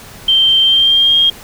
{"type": "tone with pitch glide", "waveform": "sine", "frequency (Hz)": [3136, 3233], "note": ["G7", "G#7"], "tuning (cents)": [0, -47], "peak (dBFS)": -7, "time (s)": [0.28, 1.3], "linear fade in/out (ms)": 5, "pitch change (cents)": 53, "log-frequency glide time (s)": [0.62, 1.17], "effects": ["pink hiss -35 dBFS RMS until 1.43 s"]}